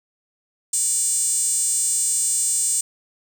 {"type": "tone with high-pass filter", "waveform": "5% pulse", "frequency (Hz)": 587.3, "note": "D5", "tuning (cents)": 0, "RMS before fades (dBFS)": -21, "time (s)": [0.73, 2.81], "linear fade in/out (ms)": 5, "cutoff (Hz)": 8200, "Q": 6.4, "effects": []}